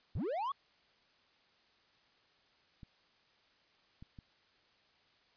triangle linear sweep, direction up, 52.2 to 1162 Hz, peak -32 dBFS, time 0.15-0.52 s, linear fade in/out 5 ms
clicks, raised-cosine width 5 ms, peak -38 dBFS, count 3, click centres 2.832 / 4.025 / 4.188 s
effects white hiss -69 dBFS RMS until 5.36 s + resampled to 11025 Hz

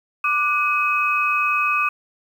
sine tone cluster, 1182 / 1470 / 2540 Hz, D6 / F#6 / D#7, +11 / -12 / +35 cents, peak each -20 / -28 / -20 dBFS, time 0.24-1.89 s, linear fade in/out 5 ms, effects 8-bit

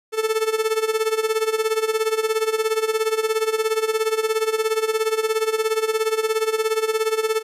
45% pulse tone with tremolo, 440 Hz, A4, in tune, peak -16 dBFS, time 0.12-7.43 s, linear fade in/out 50 ms, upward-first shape sine, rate 17 Hz, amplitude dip 80%, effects resampled to 32000 Hz

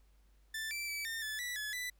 sawtooth tone with pitch steps, 1768 / 2334 / 2302 / 1814 / 1735 / 1959 / 1709 / 1985 Hz, A6 / D7 / D7 / A#6 / A6 / B6 / G#6 / B6, +8 / -11 / -35 / -48 / -25 / -15 / +49 / +8 cents, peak -34 dBFS, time 0.54-1.9 s, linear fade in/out 5 ms, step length 170 ms, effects added 50 Hz sine -63 dBFS peak until 1.99 s + pink hiss -75 dBFS RMS until 1.99 s

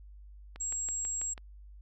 click train, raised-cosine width 0.3 ms, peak -30 dBFS, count 6, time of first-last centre 0.56-1.378 s, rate 6.11 Hz
sine tone, 7600 Hz, A#8, 33 cents sharp, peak -32 dBFS, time 0.6-1.34 s, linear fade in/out 10 ms
effects added 50 Hz sine -48 dBFS peak until 1.81 s

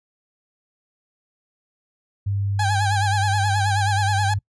sine tone, 99.9 Hz, G2, 33 cents sharp, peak -20 dBFS, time 2.26-4.39 s, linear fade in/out 10 ms
30% pulse tone with vibrato, 813 Hz, G#5, 37 cents flat, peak -18 dBFS, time 2.59-4.34 s, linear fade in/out 5 ms, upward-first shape sine, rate 9.4 Hz, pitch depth 86 cents each way
effects noise-tail reverb RT60 0.1 s tail -24 dB re dry + resampled to 22050 Hz

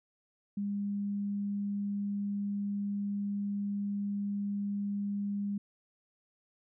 sine tone, 202.2 Hz, G#3, 46 cents flat, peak -31 dBFS, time 0.57-5.58 s, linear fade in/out 5 ms, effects none

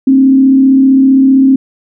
sine tone with frequency modulation, 266.8 Hz, C4, 34 cents sharp, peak -3 dBFS, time 0.07-1.56 s, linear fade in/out 5 ms, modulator 35.4 Hz, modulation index 0.37, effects none

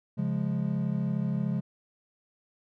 triangle chord, Db major, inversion none, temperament equal with one note detuned, 137.55 / 174.61 / 207.7 Hz, Db3 / F3 / Ab3, -13 / 0 / 0 cents, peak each -29 dBFS, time 0.17-1.61 s, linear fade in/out 20 ms, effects none

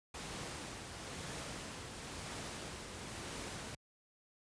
pink noise with tremolo, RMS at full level -43 dBFS, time 0.14-3.75 s, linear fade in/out 5 ms, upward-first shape triangle, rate 1 Hz, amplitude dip 40%, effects high-pass 60 Hz 12 dB/octave + resampled to 22050 Hz

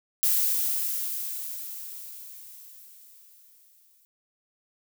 violet noise with exponential decay, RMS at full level -22 dBFS, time 0.23-4.05 s, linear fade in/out 0 ms, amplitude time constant 830 ms, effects none

